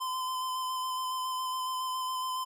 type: tone with vibrato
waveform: square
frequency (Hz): 1026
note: C6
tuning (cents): -34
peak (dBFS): -32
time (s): 0-2.45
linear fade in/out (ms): 20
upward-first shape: square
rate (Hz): 7.2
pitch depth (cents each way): 12
effects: none